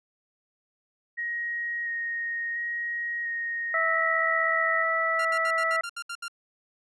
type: tone with vibrato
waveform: sine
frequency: 1875 Hz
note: A#6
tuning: 10 cents sharp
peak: -28 dBFS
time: 1.17-4.84 s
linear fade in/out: 20 ms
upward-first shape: square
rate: 0.72 Hz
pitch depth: 10 cents each way
type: harmonic tone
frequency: 654 Hz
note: E5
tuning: 14 cents flat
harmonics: 1 / 2 / 3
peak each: -30 / -27 / -26 dBFS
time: 3.74-5.81 s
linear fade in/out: 2 ms
type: tone bursts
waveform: sawtooth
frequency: 1390 Hz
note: F6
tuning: 9 cents flat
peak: -29 dBFS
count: 9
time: 5.19-6.282 s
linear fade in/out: 5 ms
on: 60 ms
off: 69 ms
effects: resampled to 24000 Hz